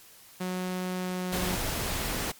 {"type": "tone with pitch glide", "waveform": "sawtooth", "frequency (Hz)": [183.2, 182.04], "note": ["F#3", "F#3"], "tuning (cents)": [-17, -28], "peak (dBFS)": -26, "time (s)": [0.4, 1.56], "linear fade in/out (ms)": 10, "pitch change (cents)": -11, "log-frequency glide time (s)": [0.95, 1.39]}
{"type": "noise", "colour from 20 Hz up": "pink", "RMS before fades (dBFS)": -31, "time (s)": [1.32, 2.32], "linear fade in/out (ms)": 10}
{"effects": ["white hiss -53 dBFS RMS until 2.39 s", "MP3 96 kbps"]}